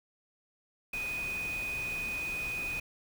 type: tone in noise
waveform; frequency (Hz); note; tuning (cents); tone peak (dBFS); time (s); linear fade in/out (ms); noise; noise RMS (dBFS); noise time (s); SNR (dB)
sine; 2489; D#7; 0; -33; 0.93-2.8; 5; pink; -44; 0.93-2.8; +8
effects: none

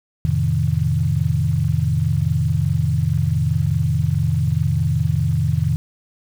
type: chord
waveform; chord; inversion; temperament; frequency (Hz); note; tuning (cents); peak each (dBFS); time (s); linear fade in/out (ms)
sine; F dominant seventh; none; equal; 87.31 / 110 / 130.81 / 155.56; F2 / A2 / C3 / Eb3; 0 / 0 / 0 / 0; -22 / -23 / -21 / -20; 0.25-5.76; 0
effects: 7-bit

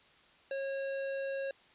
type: tone with hard clipping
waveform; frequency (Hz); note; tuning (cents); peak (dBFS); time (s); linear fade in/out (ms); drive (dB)
sine; 545; C#5; -29; -36; 0.51-1.51; 2; 13
effects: white hiss -62 dBFS RMS until 1.74 s + resampled to 8000 Hz

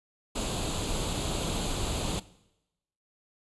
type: noise with comb filter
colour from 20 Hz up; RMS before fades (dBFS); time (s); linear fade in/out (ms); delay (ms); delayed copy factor
pink; -31; 0.35-2.2; 10; 0.27; +0.65
effects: noise-tail reverb RT60 0.9 s tail -19 dB re dry + resampled to 24000 Hz

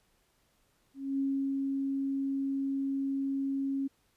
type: tone with ADSR envelope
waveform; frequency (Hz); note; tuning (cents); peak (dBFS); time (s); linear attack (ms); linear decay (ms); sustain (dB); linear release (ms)
sine; 273.1; C#4; -26; -27; 0.94-3.88; 250; 340; -2; 15
effects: pink hiss -71 dBFS RMS until 4.16 s + resampled to 32000 Hz

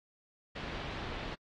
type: low-pass noise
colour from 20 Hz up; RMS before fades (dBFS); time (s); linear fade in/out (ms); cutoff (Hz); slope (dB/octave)
pink; -41; 0.55-1.35; 10; 4000; 24
effects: AAC 32 kbps

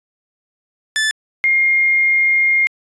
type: tone pair in turn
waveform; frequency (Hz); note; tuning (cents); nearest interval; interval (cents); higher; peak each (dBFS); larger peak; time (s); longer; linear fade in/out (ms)
sawtooth / sine; 1748 / 2127; A6 / C7; -12 / +28; minor third; 340; second; -11; neither; 0.96-1.11 / 1.44-2.67; second; 0
effects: resampled to 22050 Hz

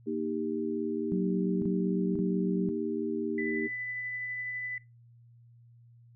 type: chord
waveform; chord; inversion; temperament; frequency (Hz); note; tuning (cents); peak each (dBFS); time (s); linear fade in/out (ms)
sine; Eb major; second; equal with one note detuned; 233.1 / 311.1 / 395.6; Bb3 / Eb4 / G4; 0 / 0 / +16; -34; 0.06-3.68; 20
type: tone bursts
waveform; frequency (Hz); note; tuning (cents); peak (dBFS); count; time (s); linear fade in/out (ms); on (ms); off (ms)
sine; 185; F#3; 0; -27; 3; 1.12-2.69; 0; 500; 35
type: tone with tremolo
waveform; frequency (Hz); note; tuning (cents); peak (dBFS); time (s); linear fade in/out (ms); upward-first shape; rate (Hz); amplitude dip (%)
sine; 1995; B6; +17; -33; 3.38-4.78; 2; triangle; 12; 25
effects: noise-tail reverb RT60 0.2 s tail -18 dB re dry + added 118 Hz sine -54 dBFS peak until 6.15 s

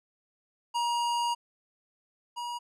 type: tone pair in turn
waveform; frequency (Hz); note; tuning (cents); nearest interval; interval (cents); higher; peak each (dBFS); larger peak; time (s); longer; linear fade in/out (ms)
square; 949 / 957.8; A#5 / A#5; +31 / +47; unison; 16; second; -27 / -34; first; 0.74-1.35 / 2.36-2.59; first; 20
effects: low-pass 9000 Hz 12 dB/octave

